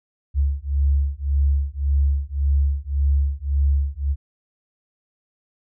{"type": "beating tone pair", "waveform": "sine", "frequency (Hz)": [69.3, 71.1], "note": ["C#2", "C#2"], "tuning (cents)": [0, 45], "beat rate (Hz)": 1.8, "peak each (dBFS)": -20, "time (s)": [0.34, 4.16], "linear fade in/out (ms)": 50, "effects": []}